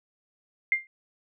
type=tone with exponential decay; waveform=sine; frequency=2100 Hz; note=C7; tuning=6 cents sharp; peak=-16 dBFS; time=0.72-0.87 s; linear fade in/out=1 ms; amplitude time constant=31 ms; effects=none